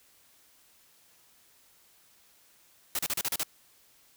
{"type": "noise bursts", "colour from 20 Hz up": "white", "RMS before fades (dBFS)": -30, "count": 7, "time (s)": [2.95, 3.433], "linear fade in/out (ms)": 2, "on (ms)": 39, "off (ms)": 35, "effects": ["white hiss -62 dBFS RMS until 4.16 s"]}